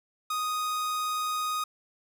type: tone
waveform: 45% pulse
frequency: 1244.5 Hz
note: D#6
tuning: in tune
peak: -28 dBFS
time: 0.3-1.64 s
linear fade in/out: 5 ms
effects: none